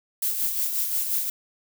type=noise with tremolo; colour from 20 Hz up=violet; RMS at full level=-24 dBFS; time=0.22-1.3 s; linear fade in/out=5 ms; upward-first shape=sine; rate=5.6 Hz; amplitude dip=45%; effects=none